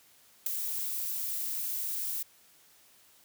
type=noise with ADSR envelope; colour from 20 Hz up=violet; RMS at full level=-25 dBFS; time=0.46-2.23 s; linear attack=5 ms; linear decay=7 ms; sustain=-9 dB; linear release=8 ms; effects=white hiss -61 dBFS RMS until 3.24 s + high-pass 60 Hz 12 dB/octave